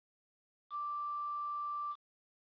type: tone with quantisation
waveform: sine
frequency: 1174.7 Hz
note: D6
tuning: in tune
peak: -36 dBFS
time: 0.7-1.96 s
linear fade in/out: 50 ms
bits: 9
effects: resampled to 11025 Hz